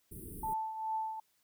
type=band-stop noise; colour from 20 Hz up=pink; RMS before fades=-46 dBFS; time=0.11-0.54 s; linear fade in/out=10 ms; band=440 to 8700 Hz; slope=96 dB/octave
type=tone with tremolo; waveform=sine; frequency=880 Hz; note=A5; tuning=in tune; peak=-31 dBFS; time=0.43-1.2 s; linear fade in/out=5 ms; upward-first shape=triangle; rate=2.4 Hz; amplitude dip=65%
effects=white hiss -74 dBFS RMS until 1.43 s